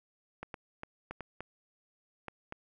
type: clicks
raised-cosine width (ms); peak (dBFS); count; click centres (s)
0.5; -25; 8; 0.43 / 0.542 / 0.834 / 1.11 / 1.207 / 1.406 / 2.283 / 2.524
effects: none